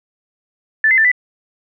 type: tone with pitch steps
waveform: sine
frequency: 1757 / 2059 / 1775 / 1985 Hz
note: A6 / C7 / A6 / B6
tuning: -3 / -28 / +15 / +8 cents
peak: -9 dBFS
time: 0.84-1.116 s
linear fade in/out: 2 ms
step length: 69 ms
effects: none